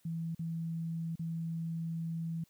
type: tone with dropouts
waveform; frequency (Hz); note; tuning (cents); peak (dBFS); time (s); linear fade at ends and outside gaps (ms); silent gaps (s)
sine; 164.81; E3; 0; -34; 0.05-2.44; 5; 0.349-0.392 / 1.156-1.193
effects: white hiss -70 dBFS RMS until 2.49 s